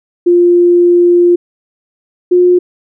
sine tone pair in turn, 350 / 357.8 Hz, F4 / F4, +4 / +42 cents, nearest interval unison, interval 38 cents, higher second, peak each -4 dBFS, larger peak neither, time 0.26-1.36 / 2.31-2.59 s, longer first, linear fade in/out 10 ms, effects none

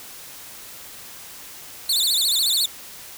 sawtooth tone with vibrato, 3951 Hz, B7, in tune, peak -15 dBFS, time 1.89-2.66 s, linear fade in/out 5 ms, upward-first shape sine, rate 14 Hz, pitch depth 220 cents each way, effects white hiss -40 dBFS RMS until 3.17 s

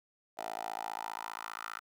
10% pulse tone with high-pass filter sweep, 55 Hz, A1, in tune, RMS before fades -41 dBFS, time 0.37-1.8 s, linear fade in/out 20 ms, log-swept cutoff 640 to 1300 Hz, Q 4.4, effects none

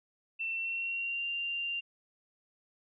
sine tone with pitch glide, 2685 to 2783 Hz, E7 to F7, +31 to -7 cents, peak -32 dBFS, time 0.39-1.81 s, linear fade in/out 20 ms, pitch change +62 cents, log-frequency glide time 0.49-1.26 s, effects none

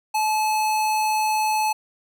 square tone, 862 Hz, A5, 36 cents flat, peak -20 dBFS, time 0.14-1.73 s, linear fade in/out 10 ms, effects none

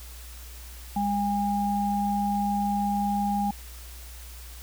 sine tone pair together, 203 / 812 Hz, G#3 / G#5, -39 / -39 cents, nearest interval 2 octaves, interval 2400 cents, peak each -26 dBFS, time 0.96-3.51 s, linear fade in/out 5 ms, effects added 60 Hz sine -41 dBFS peak until 4.62 s + white hiss -47 dBFS RMS until 4.62 s

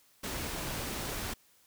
pink noise, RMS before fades -37 dBFS, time 0.23-1.34 s, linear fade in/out 10 ms, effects white hiss -65 dBFS RMS until 1.66 s

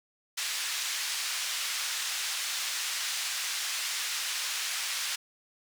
white band-pass noise, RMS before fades -33 dBFS, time 0.37-5.16 s, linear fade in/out 10 ms, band 1500 to 6400 Hz, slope 12 dB/octave, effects none

